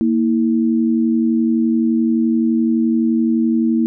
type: tone pair together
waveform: sine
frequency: 232 / 323.7 Hz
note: A#3 / E4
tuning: -8 / -31 cents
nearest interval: tritone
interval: 577 cents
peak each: -14 / -18 dBFS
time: 0.01-3.86 s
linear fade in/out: 0 ms
effects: none